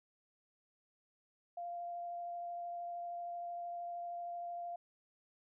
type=tone with vibrato; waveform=sine; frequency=695 Hz; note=F5; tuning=9 cents flat; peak=-40 dBFS; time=1.57-4.76 s; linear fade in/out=5 ms; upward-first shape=triangle; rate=13 Hz; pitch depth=10 cents each way; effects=none